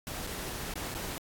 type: noise with dropouts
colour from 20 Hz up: pink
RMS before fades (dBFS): -38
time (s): 0.07-1.18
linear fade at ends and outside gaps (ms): 0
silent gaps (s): 0.267-0.272 / 0.738-0.757 / 0.942-0.949
effects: AAC 64 kbps